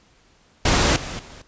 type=noise with level steps; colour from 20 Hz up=pink; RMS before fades=-17 / -31 / -42 dBFS; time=0.65-1.42 s; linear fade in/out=5 ms; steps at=0.96 / 1.19 s; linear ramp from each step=2 ms; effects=pink hiss -57 dBFS RMS until 1.47 s + resampled to 16000 Hz